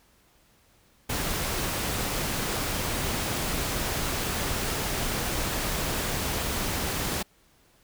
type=noise; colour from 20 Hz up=pink; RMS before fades=-29 dBFS; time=1.09-7.23 s; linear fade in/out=10 ms; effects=pink hiss -62 dBFS RMS until 7.83 s